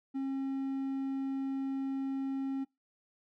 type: tone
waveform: triangle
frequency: 270 Hz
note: C#4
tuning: 45 cents flat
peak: -30 dBFS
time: 0.14-2.65 s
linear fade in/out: 20 ms
effects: noise-tail reverb RT60 0.2 s tail -23 dB re dry